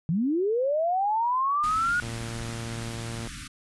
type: linear sweep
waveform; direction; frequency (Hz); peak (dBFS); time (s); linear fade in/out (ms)
sine; up; 150 to 1459; -22; 0.09-2; 0
type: band-stop noise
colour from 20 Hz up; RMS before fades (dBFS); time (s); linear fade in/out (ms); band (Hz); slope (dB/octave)
pink; -39; 1.63-3.48; 10; 300 to 1200; 96
type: tone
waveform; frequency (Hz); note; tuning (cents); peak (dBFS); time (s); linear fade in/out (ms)
sawtooth; 115.3; A#2; -19; -29; 2.02-3.28; 5
effects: resampled to 24000 Hz